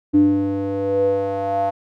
square tone with band-pass filter sweep, 98.4 Hz, G2, 7 cents sharp, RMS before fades -19 dBFS, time 0.13-1.71 s, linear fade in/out 20 ms, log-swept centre 290 to 730 Hz, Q 7.9, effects none

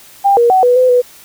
sine tone with pitch steps, 796 / 473.9 / 751 / 491.9 / 508 / 493.3 Hz, G5 / A#4 / F#5 / B4 / B4 / B4, +26 / +28 / +26 / -7 / +49 / -2 cents, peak -6 dBFS, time 0.24-1.02 s, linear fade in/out 20 ms, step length 130 ms, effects white hiss -40 dBFS RMS until 1.24 s

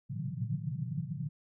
white band-pass noise, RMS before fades -36 dBFS, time 0.09-1.29 s, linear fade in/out 20 ms, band 110 to 180 Hz, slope 96 dB/octave, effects none

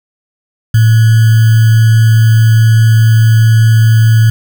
sine tone with sample-and-hold, 111.9 Hz, A2, 30 cents sharp, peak -3 dBFS, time 0.74-4.3 s, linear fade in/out 5 ms, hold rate 1575 Hz, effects none

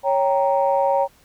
sine chord, G diminished, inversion second, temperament equal, 554.4 / 784 / 932.3 Hz, Db5 / G5 / Bb5, 0 / 0 / 0 cents, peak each -18 / -21 / -21 dBFS, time 0.03-1.08 s, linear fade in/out 50 ms, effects tanh soft clip ceiling -7 dBFS + pink hiss -55 dBFS RMS until 1.24 s

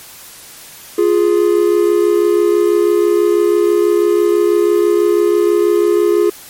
triangle tone pair together, 349.2 / 415.3 Hz, F4 / G#4, 0 / 0 cents, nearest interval minor third, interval 300 cents, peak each -10 dBFS, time 0.98-6.3 s, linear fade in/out 5 ms, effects white hiss -36 dBFS RMS until 6.49 s + MP3 64 kbps

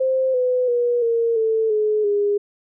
sine tone with pitch steps, 523.3 / 502.3 / 482.1 / 462.7 / 444.1 / 426.3 / 409.2 Hz, C5 / B4 / B4 / A#4 / A4 / G#4 / G#4, 0 / +29 / -42 / -13 / +16 / +45 / -26 cents, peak -16 dBFS, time 0-2.38 s, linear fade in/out 10 ms, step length 340 ms, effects none

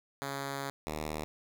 5% pulse tone pair in turn, 138.59 / 76.84 Hz, C#3 / D#2, 0 / -21 cents, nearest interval minor seventh, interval 1021 cents, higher first, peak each -24 dBFS, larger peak neither, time 0.22-0.7 / 0.87-1.24 s, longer first, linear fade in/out 0 ms, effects none

